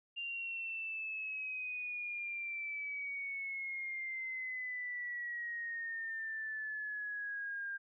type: exponential sweep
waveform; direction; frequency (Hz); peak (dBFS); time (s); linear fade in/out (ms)
sine; down; 2794 to 1597; -38; 0.16-7.78; 20
effects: none